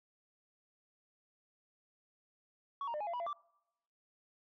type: tone with pitch steps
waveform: sine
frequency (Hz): 1119 / 935 / 602 / 833 / 684 / 977 / 681 / 1170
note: C#6 / A#5 / D5 / G#5 / F5 / B5 / F5 / D6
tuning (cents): +16 / +5 / +43 / +5 / -36 / -19 / -44 / -7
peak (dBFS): -34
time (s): 2.81-3.33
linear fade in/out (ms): 2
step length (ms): 65
effects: noise-tail reverb RT60 0.9 s tail -26 dB re dry + tanh soft clip ceiling -35 dBFS